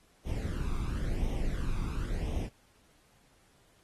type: noise with flanger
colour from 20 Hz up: brown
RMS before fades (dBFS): -32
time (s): 0.24-2.5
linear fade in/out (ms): 50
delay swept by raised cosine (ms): 0.33 to 0.84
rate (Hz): 0.95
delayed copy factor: +0.7
effects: pink hiss -66 dBFS RMS until 3.83 s + AAC 32 kbps